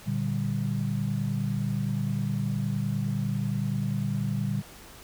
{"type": "chord", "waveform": "sine", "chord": "G minor", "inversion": "first", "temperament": "equal", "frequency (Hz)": [116.54, 146.83, 196], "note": ["Bb2", "D3", "G3"], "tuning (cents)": [0, 0, 0], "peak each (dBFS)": -30, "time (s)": [0.06, 4.62], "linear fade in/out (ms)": 20, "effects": ["pink hiss -48 dBFS RMS until 5.03 s"]}